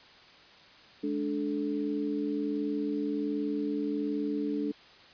sine tone cluster, 210.8 / 292.1 / 435 Hz, G#3 / D4 / A4, +26 / -9 / -20 cents, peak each -36 / -30 / -36 dBFS, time 1.03-4.72 s, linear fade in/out 10 ms, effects white hiss -54 dBFS RMS until 5.13 s + resampled to 11025 Hz

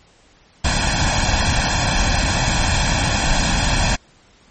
pink noise with comb filter, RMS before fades -17 dBFS, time 0.64-3.96 s, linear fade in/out 10 ms, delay 1.2 ms, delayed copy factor +0.75, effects pink hiss -52 dBFS RMS until 4.5 s + MP3 32 kbps

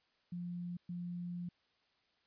sine tone bursts at uneven times, 175.4 Hz, F3, 8 cents sharp, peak -39 dBFS, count 2, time 0.32-0.77 / 0.89-1.49 s, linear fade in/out 5 ms, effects white hiss -75 dBFS RMS until 2.26 s + resampled to 11025 Hz

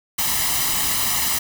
white noise with comb filter, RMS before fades -21 dBFS, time 0.18-1.39 s, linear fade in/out 10 ms, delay 1 ms, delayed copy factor +0.65, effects none

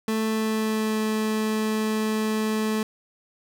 30% pulse tone with pitch glide, 220 to 217 Hz, A3 to A3, 0 to -24 cents, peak -20 dBFS, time 0.08-2.83 s, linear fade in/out 2 ms, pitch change -24 cents, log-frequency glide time 0.25-0.98 s, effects none

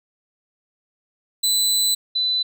25% pulse / sine tone pair in turn, 4000 / 4000 Hz, B7 / B7, +21 / +21 cents, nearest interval unison, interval 0 cents, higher neither, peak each -13 / -18 dBFS, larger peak first, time 1.43-1.95 / 2.15-2.43 s, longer first, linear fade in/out 10 ms, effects none

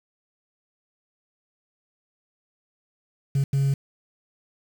sine tone bursts at uneven times, 137.9 Hz, C#3, 9 cents flat, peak -16 dBFS, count 2, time 3.35-3.44 / 3.53-3.74 s, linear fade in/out 5 ms, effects tanh soft clip ceiling -18 dBFS + 7-bit

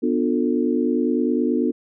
sine chord, B half-diminished seventh, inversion none, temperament just, 246.9 / 296.3 / 355.6 / 444.5 Hz, B3 / D4 / F4 / A4, 0 / +15 / +31 / +18 cents, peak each -21 / -23 / -24 / -26 dBFS, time 0.02-1.72 s, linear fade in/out 20 ms, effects none

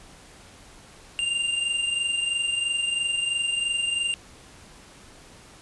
square tone pair together, 2792 / 2815 Hz, F7 / F7, -1 / +13 cents, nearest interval unison, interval 14 cents, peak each -25 / -32 dBFS, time 1.19-4.14 s, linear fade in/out 0 ms, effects pink hiss -49 dBFS RMS until 5.61 s + resampled to 24000 Hz

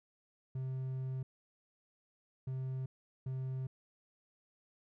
triangle tone bursts at uneven times, 130.81 Hz, C3, in tune, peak -34 dBFS, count 3, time 0.55-1.23 / 2.47-2.86 / 3.26-3.67 s, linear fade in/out 5 ms, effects none

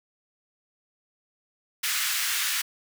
pink high-pass noise, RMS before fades -27 dBFS, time 1.83-2.62 s, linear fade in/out 10 ms, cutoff 1500 Hz, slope 24 dB/octave, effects none

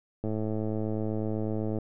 click train, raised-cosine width 2 ms, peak -19 dBFS, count 168, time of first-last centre 0.24-1.786 s, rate 108 Hz, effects none

